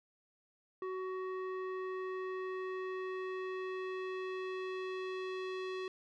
square tone with low-pass filter sweep, 373.9 Hz, F#4, 18 cents sharp, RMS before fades -40 dBFS, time 0.82-5.88 s, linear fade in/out 2 ms, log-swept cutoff 1400 to 3500 Hz, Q 1.4, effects none

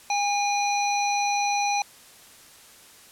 harmonic tone with a mistuned harmonic, 814 Hz, G#5, 35 cents flat, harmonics 1 / 3 / 5 / 7, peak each -23 / -29 / -33 / -32 dBFS, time 0.1-1.82 s, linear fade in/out 2 ms, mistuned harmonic 7, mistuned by +64 cents, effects white hiss -50 dBFS RMS until 3.11 s + low-pass 12000 Hz 12 dB/octave

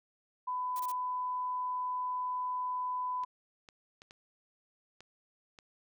sine tone, 1001 Hz, B5, 23 cents sharp, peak -32 dBFS, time 0.47-3.25 s, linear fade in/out 10 ms
blue noise bursts, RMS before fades -45 dBFS, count 3, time 0.76-0.918 s, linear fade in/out 2 ms, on 36 ms, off 25 ms
clicks, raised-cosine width 0.2 ms, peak -34 dBFS, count 6, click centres 3.236 / 3.688 / 4.019 / 4.109 / 5.006 / 5.588 s
effects none

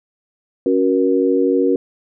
sine chord, F# major, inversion second, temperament equal with one note detuned, 277.2 / 370 / 473.5 Hz, C#4 / F#4 / A#4, 0 / 0 / +27 cents, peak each -17 dBFS, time 0.66-1.76 s, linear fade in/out 2 ms, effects none

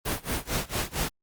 pink noise with tremolo, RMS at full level -27 dBFS, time 0.05-1.09 s, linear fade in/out 10 ms, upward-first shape sine, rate 4.4 Hz, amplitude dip 95%, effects Opus 32 kbps

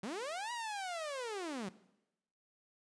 sawtooth linear two-way sweep, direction up then down, 174.61 to 976 to 174.61 Hz, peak -35 dBFS, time 0.03-1.69 s, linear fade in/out 5 ms, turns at 0.52 s, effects noise-tail reverb RT60 0.9 s tail -18 dB re dry + resampled to 22050 Hz

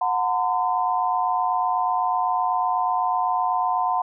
sine tone cluster, 731 / 912 / 1020 Hz, F#5 / A#5 / C6, -21 / -38 / -44 cents, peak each -23 / -25 / -24 dBFS, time 0.01-4.02 s, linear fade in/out 5 ms, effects none

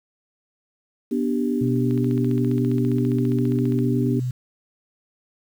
sine chord, G major, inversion first, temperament just, 245 / 294 / 392 Hz, B3 / D4 / G4, -14 / +2 / 0 cents, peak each -22 / -25 / -27 dBFS, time 1.11-4.2 s, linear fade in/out 10 ms
sine tone with pitch glide, 124.6 to 125.47 Hz, B2 to B2, +16 to +28 cents, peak -22 dBFS, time 1.61-4.31 s, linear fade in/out 5 ms, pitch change +12 cents, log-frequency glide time 2.88-3.81 s
click train, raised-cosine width 0.3 ms, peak -26 dBFS, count 29, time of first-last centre 1.91-3.789 s, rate 14.9 Hz
effects 8-bit

